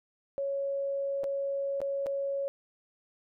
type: tone with dropouts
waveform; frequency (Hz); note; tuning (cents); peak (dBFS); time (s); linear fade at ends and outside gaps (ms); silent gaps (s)
sine; 554.4; C#5; 0; -29; 0.38-2.48; 0; 1.235-1.241 / 1.804-1.816 / 2.061-2.067
effects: none